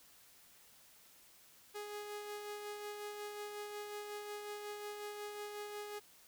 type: tone with tremolo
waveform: sawtooth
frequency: 415.3 Hz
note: G#4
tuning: in tune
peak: -38 dBFS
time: 1.74-6 s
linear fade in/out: 20 ms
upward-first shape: sine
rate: 5.5 Hz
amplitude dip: 35%
effects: white hiss -63 dBFS RMS until 6.27 s